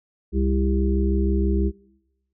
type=harmonic tone; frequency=66.2 Hz; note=C2; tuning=21 cents sharp; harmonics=1 / 3 / 5 / 6; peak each=-20 / -25 / -27 / -28 dBFS; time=0.32-1.72 s; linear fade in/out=50 ms; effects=noise-tail reverb RT60 1.0 s tail -24 dB re dry